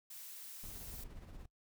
blue noise, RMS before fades -50 dBFS, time 0.1-1.04 s, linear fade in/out 5 ms
brown noise with tremolo, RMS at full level -48 dBFS, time 0.63-1.46 s, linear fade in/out 5 ms, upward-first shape sine, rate 17 Hz, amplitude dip 50%
effects noise-tail reverb RT60 0.1 s tail -21 dB re dry

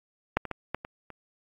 clicks, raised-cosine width 0.5 ms, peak -7 / -20 / -17 / -14 / -22 / -28 dBFS, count 6, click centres 0.37 / 0.453 / 0.513 / 0.746 / 0.849 / 1.103 s, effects AAC 48 kbps

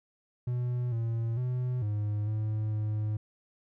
triangle tone with pitch steps, 123 / 114.8 / 125.4 / 104.6 / 107.7 / 106.8 Hz, B2 / A#2 / B2 / G#2 / A2 / G#2, -7 / -26 / +27 / +13 / -37 / +49 cents, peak -26 dBFS, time 0.47-3.17 s, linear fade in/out 5 ms, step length 450 ms, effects none

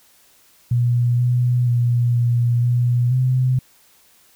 sine tone with pitch steps, 120.9 / 123.1 / 120.4 / 119.7 / 121.7 / 128.1 Hz, B2 / B2 / B2 / A#2 / B2 / C3, -36 / -5 / -44 / +46 / -25 / -36 cents, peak -14 dBFS, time 0.71-3.59 s, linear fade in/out 5 ms, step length 480 ms, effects white hiss -54 dBFS RMS until 4.35 s

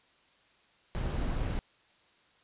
brown noise, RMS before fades -32 dBFS, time 0.95-1.59 s, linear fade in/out 0 ms, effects white hiss -65 dBFS RMS until 2.43 s + resampled to 8000 Hz

